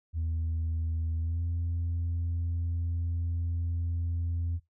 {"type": "tone with pitch glide", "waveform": "sine", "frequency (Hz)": [81.3, 84.85], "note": ["E2", "F2"], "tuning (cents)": [-23, -49], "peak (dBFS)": -26, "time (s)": [0.13, 4.6], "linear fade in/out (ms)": 50, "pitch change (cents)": 74, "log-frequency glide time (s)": [1.2, 1.42], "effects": ["noise-tail reverb RT60 0.2 s tail -22 dB re dry", "tanh soft clip ceiling -26 dBFS"]}